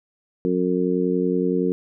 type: harmonic tone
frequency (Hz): 90.7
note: F#2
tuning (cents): -34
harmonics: 2 / 3 / 4 / 5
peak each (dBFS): -24 / -24 / -24 / -24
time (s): 0.45-1.72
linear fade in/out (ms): 0
effects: none